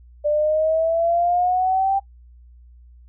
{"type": "exponential sweep", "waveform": "sine", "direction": "up", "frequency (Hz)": [589, 790], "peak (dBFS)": -16, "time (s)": [0.24, 2], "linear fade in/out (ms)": 20, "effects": ["noise-tail reverb RT60 0.1 s tail -20 dB re dry", "added 60 Hz sine -44 dBFS peak until 3.08 s"]}